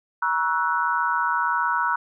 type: chord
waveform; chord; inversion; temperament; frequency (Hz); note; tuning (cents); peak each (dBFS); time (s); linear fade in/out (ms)
sine; F# dominant seventh; first; equal with one note detuned; 953.6 / 1108.7 / 1318.5 / 1480; A#5 / C#6 / E6 / F#6; +39 / 0 / 0 / 0; -24 / -29 / -26 / -25; 0.22-1.96; 5
effects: none